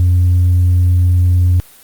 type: tone with tanh clipping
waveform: triangle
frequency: 89.1 Hz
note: F2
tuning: 35 cents sharp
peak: -8 dBFS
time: 0-1.6 s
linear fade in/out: 0 ms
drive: 6 dB
effects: white hiss -42 dBFS RMS until 1.83 s + Opus 24 kbps